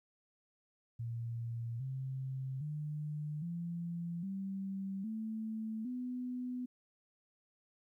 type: tone with pitch steps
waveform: sine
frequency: 116.54 / 132.33 / 150.26 / 170.62 / 193.74 / 220 / 249.8 Hz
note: A#2 / C3 / D3 / F3 / G3 / A3 / B3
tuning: 0 / +20 / +40 / -40 / -20 / 0 / +20 cents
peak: -37 dBFS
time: 0.99-6.66 s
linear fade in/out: 10 ms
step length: 810 ms
effects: 13-bit